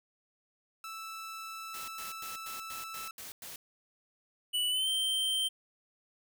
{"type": "tone", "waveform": "sawtooth", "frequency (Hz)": 1318.5, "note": "E6", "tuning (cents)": 0, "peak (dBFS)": -37, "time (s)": [0.84, 3.11], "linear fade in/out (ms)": 2}
{"type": "noise bursts", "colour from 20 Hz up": "white", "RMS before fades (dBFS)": -45, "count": 8, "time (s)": [1.74, 3.56], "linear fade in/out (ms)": 2, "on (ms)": 140, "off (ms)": 100}
{"type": "tone with pitch glide", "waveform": "square", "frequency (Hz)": [2960, 3129], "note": ["F#7", "G7"], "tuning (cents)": [0, -4], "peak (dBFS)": -29, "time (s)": [4.53, 5.49], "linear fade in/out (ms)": 20, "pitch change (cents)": 96, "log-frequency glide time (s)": [4.69, 4.88]}
{"effects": []}